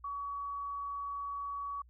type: tone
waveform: sine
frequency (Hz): 1131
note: C#6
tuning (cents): +34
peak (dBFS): -36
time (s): 0.04-1.82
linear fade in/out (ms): 5
effects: added 60 Hz sine -57 dBFS peak until 1.89 s